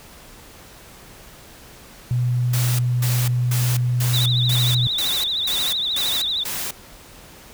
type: tone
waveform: sine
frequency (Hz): 123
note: B2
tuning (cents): -7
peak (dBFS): -17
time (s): 2.11-4.87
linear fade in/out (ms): 0
type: noise bursts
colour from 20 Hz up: white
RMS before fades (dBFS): -27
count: 9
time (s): 2.53-6.71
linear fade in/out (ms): 5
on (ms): 260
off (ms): 230
type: tone with vibrato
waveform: sine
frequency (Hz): 3705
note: A#7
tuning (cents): -11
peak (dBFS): -20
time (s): 4.13-6.44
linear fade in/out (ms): 10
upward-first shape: triangle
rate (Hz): 13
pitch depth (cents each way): 140
effects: pink hiss -44 dBFS RMS until 7.53 s